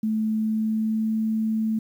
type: tone with pitch glide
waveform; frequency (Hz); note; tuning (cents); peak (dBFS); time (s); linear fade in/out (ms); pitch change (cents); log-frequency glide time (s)
sine; 218 to 219.9; A3 to A3; -16 to -1; -21; 0.03-1.79; 5; +15; 0.37-1.13
effects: 9-bit

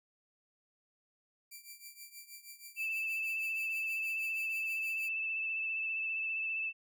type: tone with tremolo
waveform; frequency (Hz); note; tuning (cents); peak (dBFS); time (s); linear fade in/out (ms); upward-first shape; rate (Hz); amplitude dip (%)
5% pulse; 2349; D7; 0; -36; 1.51-5.09; 10; triangle; 6.3; 85
type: tone with vibrato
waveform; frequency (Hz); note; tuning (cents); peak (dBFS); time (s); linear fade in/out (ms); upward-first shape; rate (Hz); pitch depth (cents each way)
sine; 2637; E7; 0; -33; 2.76-6.73; 50; sine; 15; 20
effects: none

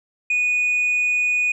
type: tone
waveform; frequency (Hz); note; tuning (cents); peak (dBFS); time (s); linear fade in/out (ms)
sine; 2475; D#7; -10; -15; 0.3-1.52; 5
effects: tanh soft clip ceiling -15 dBFS

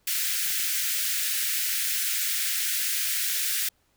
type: high-pass noise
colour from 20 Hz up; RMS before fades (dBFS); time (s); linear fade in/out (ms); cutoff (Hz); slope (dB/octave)
white; -27; 0.07-3.69; 5; 1500; 48
effects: pink hiss -68 dBFS RMS until 3.96 s

